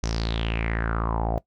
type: tone with low-pass filter sweep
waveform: sawtooth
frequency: 56.1 Hz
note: A1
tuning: 34 cents sharp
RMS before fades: -26 dBFS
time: 0.03-1.38 s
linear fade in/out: 0 ms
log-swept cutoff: 6100 to 660 Hz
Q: 6
effects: noise-tail reverb RT60 0.1 s tail -19 dB re dry